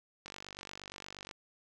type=click train; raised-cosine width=0.2 ms; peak=-27 dBFS; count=52; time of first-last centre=0.26-1.312 s; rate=48.5 Hz; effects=none